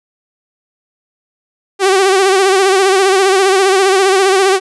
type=tone with vibrato; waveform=sawtooth; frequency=384.6 Hz; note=G4; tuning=33 cents flat; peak=-4 dBFS; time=1.79-4.6 s; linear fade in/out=50 ms; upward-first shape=sine; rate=15 Hz; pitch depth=64 cents each way; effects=resampled to 24000 Hz